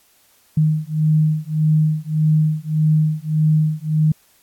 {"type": "beating tone pair", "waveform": "sine", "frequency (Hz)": [154.1, 155.8], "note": ["D#3", "D#3"], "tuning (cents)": [-16, 3], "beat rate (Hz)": 1.7, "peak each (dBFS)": [-17, -17], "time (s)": [0.57, 4.12], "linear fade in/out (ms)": 5, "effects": ["white hiss -56 dBFS RMS until 4.42 s", "AAC 64 kbps"]}